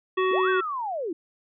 harmonic tone, 373.8 Hz, F#4, 18 cents sharp, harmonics 1 / 3 / 5 / 7 / 9, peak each -22 / -26 / -32 / -35 / -39 dBFS, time 0.17-0.61 s, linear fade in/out 10 ms
sine linear two-way sweep, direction up then down, 293.7 to 1596 to 300.6 Hz, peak -27 dBFS, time 0.31-1.13 s, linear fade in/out 5 ms, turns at 0.49 s
effects none

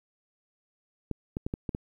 clicks, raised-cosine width 3 ms, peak -18 dBFS, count 6, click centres 1.113 / 1.369 / 1.465 / 1.539 / 1.692 / 1.749 s, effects 10-bit

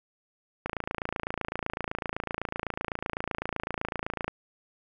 click train, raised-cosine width 0.5 ms, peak -15 dBFS, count 102, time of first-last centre 0.66-4.28 s, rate 27.9 Hz, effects none

